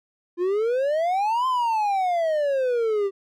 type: exponential two-way sweep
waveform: triangle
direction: up then down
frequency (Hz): 341.6 to 1046.5 to 386.1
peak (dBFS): -18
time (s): 0.37-3.11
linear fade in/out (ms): 50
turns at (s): 1.47
effects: none